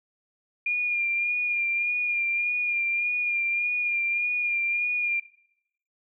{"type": "tone with vibrato", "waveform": "sine", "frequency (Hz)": 2413, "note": "D7", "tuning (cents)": 46, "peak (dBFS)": -23, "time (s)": [0.66, 5.2], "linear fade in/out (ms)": 5, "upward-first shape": "sine", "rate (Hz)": 1.7, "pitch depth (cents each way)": 29, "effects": ["noise-tail reverb RT60 0.8 s tail -22 dB re dry"]}